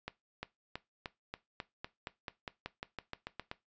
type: accelerating click train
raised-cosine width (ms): 0.3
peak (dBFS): -23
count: 17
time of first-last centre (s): 0.08-3.514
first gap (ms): 350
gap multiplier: 0.93
effects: noise-tail reverb RT60 0.2 s tail -18 dB re dry + resampled to 16000 Hz